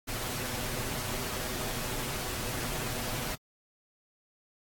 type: noise with comb filter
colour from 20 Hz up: pink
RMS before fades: -35 dBFS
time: 0.07-3.36 s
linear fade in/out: 20 ms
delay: 8 ms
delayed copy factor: +0.55
effects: AAC 64 kbps